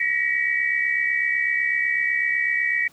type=tone cluster; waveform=sine; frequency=1884 / 1952 / 2288 Hz; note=A#6 / B6 / D7; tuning=+18 / -21 / -46 cents; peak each=-24 dBFS; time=0-2.88 s; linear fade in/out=5 ms; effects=pink hiss -54 dBFS RMS until 2.92 s + high-pass 100 Hz 12 dB/octave